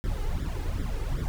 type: noise with flanger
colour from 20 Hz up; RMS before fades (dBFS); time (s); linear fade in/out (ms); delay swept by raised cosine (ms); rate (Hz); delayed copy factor
brown; -29; 0.04-1.28; 0; 0.55 to 2.45; 2.6; +0.8
effects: none